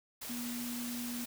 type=tone in noise; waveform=sine; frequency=240.9 Hz; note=B3; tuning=43 cents flat; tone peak=-38 dBFS; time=0.29-1.25 s; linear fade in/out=10 ms; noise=white; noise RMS=-43 dBFS; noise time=0.21-1.26 s; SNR=+2 dB; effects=none